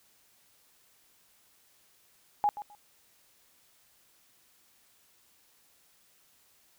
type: tone with echo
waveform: sine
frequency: 828 Hz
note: G#5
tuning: 5 cents flat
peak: -22 dBFS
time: 2.44-2.49 s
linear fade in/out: 0 ms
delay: 130 ms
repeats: 2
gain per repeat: -14 dB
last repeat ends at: 2.75 s
effects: white hiss -65 dBFS RMS until 6.78 s